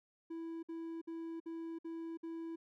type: tone bursts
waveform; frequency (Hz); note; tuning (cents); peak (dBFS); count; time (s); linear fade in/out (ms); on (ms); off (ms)
triangle; 329.6; E4; 0; -39; 6; 0.3-2.56; 10; 330; 56
effects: none